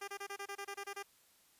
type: tone bursts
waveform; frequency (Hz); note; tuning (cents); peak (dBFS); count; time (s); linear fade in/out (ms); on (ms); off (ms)
10% pulse; 400; G4; +35; -33; 11; 0.01-1.029; 10; 69; 26
effects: white hiss -68 dBFS RMS until 1.59 s + resampled to 32000 Hz